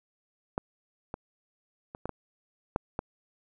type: clicks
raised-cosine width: 1 ms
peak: -15 / -21 / -26 / -19 / -21 / -12 / -16 dBFS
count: 7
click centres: 0.579 / 1.141 / 1.949 / 2.056 / 2.093 / 2.761 / 2.991 s
effects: none